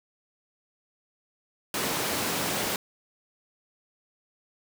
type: high-pass noise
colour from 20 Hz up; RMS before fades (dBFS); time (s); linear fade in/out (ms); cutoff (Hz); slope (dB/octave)
pink; -29; 1.74-2.76; 2; 180; 12
effects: none